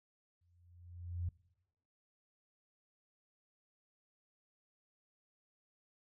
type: tone with exponential growth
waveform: sine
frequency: 87.31 Hz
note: F2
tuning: in tune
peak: -33 dBFS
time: 0.41-1.29 s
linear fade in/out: 5 ms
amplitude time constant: 190 ms
effects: noise-tail reverb RT60 0.9 s tail -22 dB re dry